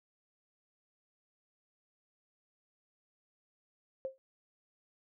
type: tone with exponential decay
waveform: sine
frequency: 530 Hz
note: C5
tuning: 22 cents sharp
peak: -31 dBFS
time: 4.05-4.18 s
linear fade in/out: 0 ms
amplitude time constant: 27 ms
effects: none